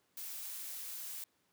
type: noise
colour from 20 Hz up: blue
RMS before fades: -44 dBFS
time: 0.17-1.24 s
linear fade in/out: 2 ms
effects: pink hiss -75 dBFS RMS until 1.52 s + high-pass 150 Hz 12 dB/octave